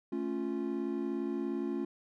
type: chord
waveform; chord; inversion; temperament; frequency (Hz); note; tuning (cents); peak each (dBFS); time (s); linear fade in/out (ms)
triangle; A augmented; none; equal; 220 / 277.2 / 349.2; A3 / C#4 / E#4; 0 / 0 / 0; -36 / -34 / -34; 0.12-1.85; 5
effects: none